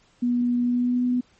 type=tone with pitch glide; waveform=sine; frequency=243.1 to 247.8 Hz; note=B3 to B3; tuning=-27 to +6 cents; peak=-19 dBFS; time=0.22-1.21 s; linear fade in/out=10 ms; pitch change=+33 cents; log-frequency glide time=0.62-1.05 s; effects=pink hiss -60 dBFS RMS until 1.39 s + MP3 32 kbps